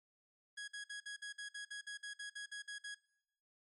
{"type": "tone bursts", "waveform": "sawtooth", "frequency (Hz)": 1661.2, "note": "G#6", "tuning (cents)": 0, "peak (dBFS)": -40, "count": 15, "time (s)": [0.57, 2.948], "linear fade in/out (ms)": 10, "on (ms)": 110, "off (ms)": 52, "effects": ["noise-tail reverb RT60 0.9 s tail -23 dB re dry", "MP3 48 kbps"]}